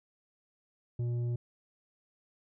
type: tone with tanh clipping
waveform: sine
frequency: 120 Hz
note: B2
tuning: 49 cents flat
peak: -31 dBFS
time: 0.99-1.36 s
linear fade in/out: 5 ms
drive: 7 dB
effects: none